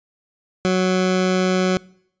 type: tone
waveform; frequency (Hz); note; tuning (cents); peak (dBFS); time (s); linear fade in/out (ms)
20% pulse; 185; F#3; 0; -11; 0.65-1.77; 0
effects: noise-tail reverb RT60 0.7 s tail -24 dB re dry + resampled to 16000 Hz